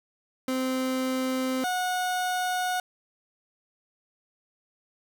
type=tone pair in turn; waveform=30% pulse; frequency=259.4 / 730.5 Hz; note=C4 / F#5; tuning=-15 / -22 cents; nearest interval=octave + tritone; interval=1793 cents; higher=second; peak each=-23 dBFS; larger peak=neither; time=0.48-1.64 / 1.64-2.8 s; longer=neither; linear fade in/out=2 ms; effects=none